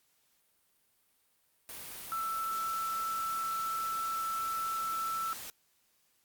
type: tone in noise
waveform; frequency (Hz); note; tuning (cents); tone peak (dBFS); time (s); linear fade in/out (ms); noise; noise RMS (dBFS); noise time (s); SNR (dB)
sine; 1326; E6; +10; -32; 2.12-5.33; 0; white; -44; 1.69-5.5; +9
effects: white hiss -72 dBFS RMS until 6.24 s + Opus 48 kbps